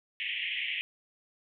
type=band-pass noise; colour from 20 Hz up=white; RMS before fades=-34 dBFS; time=0.2-0.81 s; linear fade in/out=0 ms; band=1900 to 3200 Hz; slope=96 dB/octave; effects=none